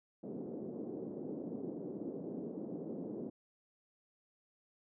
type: band-pass noise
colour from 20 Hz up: pink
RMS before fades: -43 dBFS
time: 0.23-3.3 s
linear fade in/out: 5 ms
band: 200 to 460 Hz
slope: 24 dB/octave
effects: none